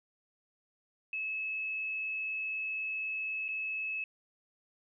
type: tone with dropouts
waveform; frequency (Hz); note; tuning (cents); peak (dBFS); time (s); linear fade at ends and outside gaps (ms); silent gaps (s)
sine; 2592; E7; -30; -33; 1.13-4.04; 2; 3.482-3.487
effects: none